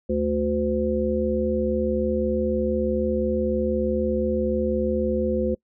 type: harmonic tone with a mistuned harmonic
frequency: 73 Hz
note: D2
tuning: 10 cents flat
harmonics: 1 / 3 / 5 / 7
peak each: -30 / -25 / -26 / -25 dBFS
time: 0.09-5.55 s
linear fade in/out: 10 ms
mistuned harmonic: 1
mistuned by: +25 cents
effects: noise-tail reverb RT60 0.1 s tail -25 dB re dry